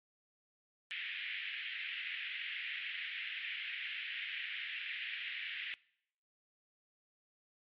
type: band-pass noise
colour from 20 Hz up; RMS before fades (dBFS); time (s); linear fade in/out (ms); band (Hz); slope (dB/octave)
pink; -42; 0.91-5.74; 0; 1800 to 3200; 48
effects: noise-tail reverb RT60 0.7 s tail -23 dB re dry + MP3 48 kbps